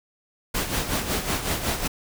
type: noise with tremolo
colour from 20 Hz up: pink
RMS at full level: -24 dBFS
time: 0.54-1.88 s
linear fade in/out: 10 ms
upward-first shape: sine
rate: 5.4 Hz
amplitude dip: 60%
effects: none